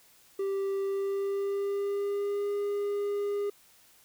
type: tone with pitch glide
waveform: triangle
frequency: 392 to 407.2 Hz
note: G4 to G#4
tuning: 0 to -34 cents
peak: -26 dBFS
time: 0.39-3.5 s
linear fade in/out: 5 ms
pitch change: +66 cents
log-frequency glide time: 0.83-2.5 s
effects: white hiss -60 dBFS RMS until 4.04 s